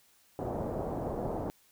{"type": "low-pass noise", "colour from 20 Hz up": "white", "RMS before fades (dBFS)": -35, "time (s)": [0.39, 1.5], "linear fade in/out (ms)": 0, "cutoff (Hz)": 720, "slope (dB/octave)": 24, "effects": ["white hiss -65 dBFS RMS until 1.71 s"]}